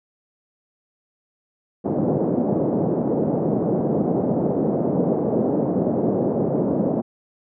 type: band-pass noise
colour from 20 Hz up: pink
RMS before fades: -21 dBFS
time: 1.84-7.02 s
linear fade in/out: 20 ms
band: 160 to 600 Hz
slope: 24 dB/octave
effects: none